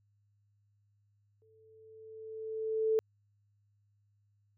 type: tone with exponential growth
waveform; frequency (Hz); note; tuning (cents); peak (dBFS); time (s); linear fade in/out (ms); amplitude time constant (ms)
sine; 440; A4; 0; -24; 1.42-2.99; 0; 340
effects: added 102 Hz sine -69 dBFS peak until 4.57 s